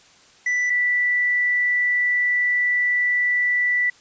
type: tone pair in turn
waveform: triangle / sine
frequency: 1975.5 / 1968.4 Hz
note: B6 / B6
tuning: 0 / -6 cents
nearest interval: unison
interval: 6 cents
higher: first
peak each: -17 dBFS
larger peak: neither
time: 0.46-0.7 / 0.7-3.9 s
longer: second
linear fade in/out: 5 ms
effects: white hiss -52 dBFS RMS until 4 s + resampled to 16000 Hz